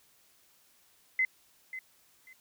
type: tone with echo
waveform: sine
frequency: 2048 Hz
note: C7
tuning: 38 cents flat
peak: -24 dBFS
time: 1.19-1.25 s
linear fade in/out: 2 ms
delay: 540 ms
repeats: 2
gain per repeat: -13 dB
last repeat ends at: 2.33 s
effects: white hiss -65 dBFS RMS until 2.4 s